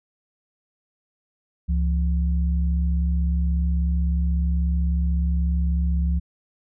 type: tone pair together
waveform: sine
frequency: 68.7 / 172.36 Hz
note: C#2 / F3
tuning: -15 / -22 cents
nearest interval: octave + major third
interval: 1593 cents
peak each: -19 / -27 dBFS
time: 1.68-6.2 s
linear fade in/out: 20 ms
effects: none